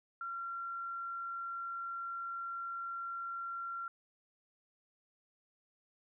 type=tone; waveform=sine; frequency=1371 Hz; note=F6; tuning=32 cents flat; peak=-38 dBFS; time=0.21-3.88 s; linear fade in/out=2 ms; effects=none